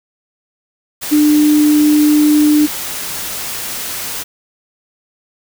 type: tone in noise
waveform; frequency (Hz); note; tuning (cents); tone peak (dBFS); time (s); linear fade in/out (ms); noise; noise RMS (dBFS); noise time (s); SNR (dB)
sine; 299.6; D4; +35; -7; 1.11-2.67; 20; white; -23; 1.01-4.24; +13
effects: none